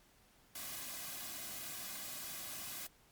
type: noise with comb filter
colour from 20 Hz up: white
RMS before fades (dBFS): -45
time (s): 0.55-2.87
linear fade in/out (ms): 5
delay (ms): 2.2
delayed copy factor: -0.65
effects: pink hiss -67 dBFS RMS until 3.11 s + MP3 96 kbps